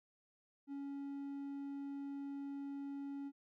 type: tone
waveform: triangle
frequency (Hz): 279.6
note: C#4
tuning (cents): +15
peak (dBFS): -40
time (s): 0.67-3.32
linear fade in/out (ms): 50
effects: none